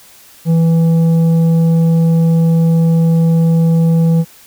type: tone with tanh clipping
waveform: triangle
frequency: 164.81 Hz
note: E3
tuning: in tune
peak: -9 dBFS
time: 0.45-4.25 s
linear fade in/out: 50 ms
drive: 11 dB
effects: white hiss -42 dBFS RMS until 4.46 s